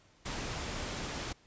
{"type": "noise", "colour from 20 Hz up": "pink", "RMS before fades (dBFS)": -38, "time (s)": [0.25, 1.33], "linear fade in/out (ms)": 10, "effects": ["pink hiss -64 dBFS RMS until 1.46 s", "resampled to 16000 Hz"]}